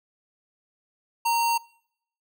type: tone with sample-and-hold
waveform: sine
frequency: 931 Hz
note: A#5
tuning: 2 cents flat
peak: -20 dBFS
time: 1.25-1.58 s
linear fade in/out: 10 ms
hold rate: 3675 Hz
effects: noise-tail reverb RT60 0.7 s tail -24 dB re dry